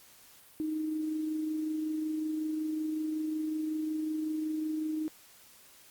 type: tone with amplitude modulation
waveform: sine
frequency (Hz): 311.1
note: D#4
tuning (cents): 0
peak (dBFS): -29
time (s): 0.6-5.08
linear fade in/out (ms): 0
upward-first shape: sine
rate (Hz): 25.4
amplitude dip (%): 30
effects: white hiss -57 dBFS RMS until 5.9 s + Opus 48 kbps